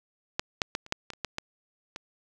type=clicks; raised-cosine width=0.2 ms; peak=-9 / -7 / -12 / -29 / -9 / -19 / -29 / -13 / -14 / -20 dBFS; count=10; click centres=0.395 / 0.618 / 0.751 / 0.864 / 0.924 / 1.103 / 1.135 / 1.247 / 1.384 / 1.961 s; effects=none